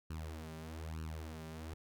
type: tone with flanger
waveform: sawtooth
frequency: 79.4 Hz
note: D#2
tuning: 36 cents sharp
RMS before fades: -45 dBFS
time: 0.1-1.74 s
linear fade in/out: 5 ms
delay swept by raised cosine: 0.7 to 5.1 ms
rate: 1.1 Hz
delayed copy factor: +0.95
effects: none